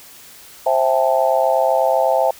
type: chord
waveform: sine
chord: A minor seventh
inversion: first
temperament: just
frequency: 528 / 660 / 792 / 880 Hz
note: C5 / E5 / G5 / A5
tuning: +16 / +2 / +18 / 0 cents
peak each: -18 / -17 / -20 / -21 dBFS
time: 0.66-2.31 s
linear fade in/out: 5 ms
effects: white hiss -42 dBFS RMS until 2.39 s